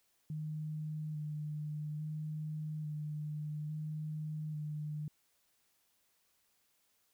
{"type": "tone with vibrato", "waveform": "sine", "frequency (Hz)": 152.4, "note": "D#3", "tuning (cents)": -36, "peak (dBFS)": -37, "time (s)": [0.3, 5.08], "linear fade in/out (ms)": 2, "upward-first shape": "square", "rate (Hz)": 0.59, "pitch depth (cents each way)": 17, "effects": ["white hiss -75 dBFS RMS until 7.13 s"]}